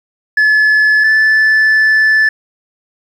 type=tone pair in turn; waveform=sine; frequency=1719 / 1746 Hz; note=A6 / A6; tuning=-41 / -14 cents; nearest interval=unison; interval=27 cents; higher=second; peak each=-4 dBFS; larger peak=neither; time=0.37-1.04 / 1.04-2.29 s; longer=second; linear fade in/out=5 ms; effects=tanh soft clip ceiling -6 dBFS + 7-bit